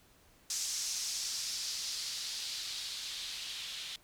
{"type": "noise with low-pass filter sweep", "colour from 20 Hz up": "violet", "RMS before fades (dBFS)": -39, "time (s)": [0.5, 3.96], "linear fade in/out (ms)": 2, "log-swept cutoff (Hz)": [6100, 3400], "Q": 2.2, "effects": ["pink hiss -64 dBFS RMS until 4.03 s"]}